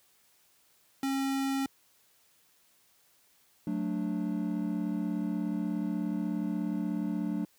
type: tone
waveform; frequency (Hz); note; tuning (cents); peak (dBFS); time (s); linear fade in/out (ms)
square; 271; C#4; -39; -29; 1.03-1.66; 2
type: chord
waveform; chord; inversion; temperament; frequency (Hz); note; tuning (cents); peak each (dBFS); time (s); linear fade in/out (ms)
triangle; D major; first; just; 183.54 / 220.2 / 293.7; F#3 / A3 / D4; -14 / +2 / 0; -32; 3.67-7.45; 2
effects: white hiss -66 dBFS RMS until 7.58 s + high-pass 60 Hz 12 dB/octave